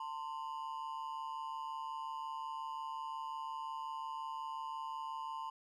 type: ring-modulated tone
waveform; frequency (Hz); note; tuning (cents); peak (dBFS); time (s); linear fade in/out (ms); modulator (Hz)
triangle; 971; B5; -30; -35; 0-5.5; 5; 72.8
effects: none